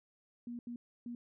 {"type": "tone bursts at uneven times", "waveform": "sine", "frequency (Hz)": 239.2, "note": "A#3", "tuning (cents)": 45, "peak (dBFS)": -40, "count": 3, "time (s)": [[0.47, 0.59], [0.67, 0.76], [1.06, 1.15]], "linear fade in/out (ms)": 2, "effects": []}